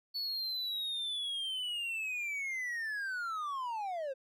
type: linear sweep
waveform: triangle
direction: down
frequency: 4453 to 513 Hz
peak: -33 dBFS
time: 0.14-4.14 s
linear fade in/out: 20 ms
effects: none